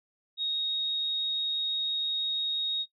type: tone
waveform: sine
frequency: 3751 Hz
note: A#7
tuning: 10 cents sharp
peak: -27 dBFS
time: 0.37-2.86 s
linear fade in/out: 50 ms
effects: noise-tail reverb RT60 0.1 s tail -17 dB re dry